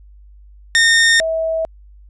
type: tone pair in turn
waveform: sawtooth / sine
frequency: 1832 / 647.7 Hz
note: A#6 / E5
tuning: -31 / -31 cents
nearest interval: octave + tritone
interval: 1800 cents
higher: first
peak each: -6 / -16 dBFS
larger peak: first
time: 0.75-1.2 / 1.2-1.65 s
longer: neither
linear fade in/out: 0 ms
effects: added 50 Hz sine -40 dBFS peak until 2.09 s + resampled to 22050 Hz